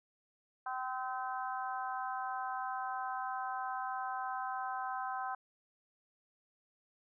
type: harmonic tone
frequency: 256.9 Hz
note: C4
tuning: 32 cents flat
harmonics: 3 / 4 / 5 / 6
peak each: -39 / -41 / -43 / -45 dBFS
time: 0.66-5.35 s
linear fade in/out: 5 ms
effects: none